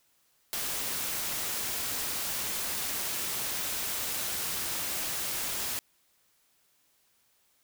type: noise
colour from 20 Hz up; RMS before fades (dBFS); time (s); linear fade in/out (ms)
white; -33; 0.53-5.79; 0
effects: white hiss -69 dBFS RMS until 7.63 s